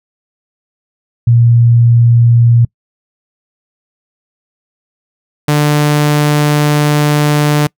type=tone pair in turn; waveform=sine / sawtooth; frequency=118 / 148.34 Hz; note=A#2 / D3; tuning=+22 / +18 cents; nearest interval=major third; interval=396 cents; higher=second; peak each=-4 dBFS; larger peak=neither; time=1.27-2.65 / 5.48-7.67 s; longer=second; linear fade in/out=5 ms; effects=noise-tail reverb RT60 0.1 s tail -26 dB re dry